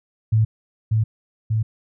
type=tone with echo; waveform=sine; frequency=110 Hz; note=A2; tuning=in tune; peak=-13 dBFS; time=0.32-0.45 s; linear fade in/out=10 ms; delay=590 ms; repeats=2; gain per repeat=-2 dB; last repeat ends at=1.63 s; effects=none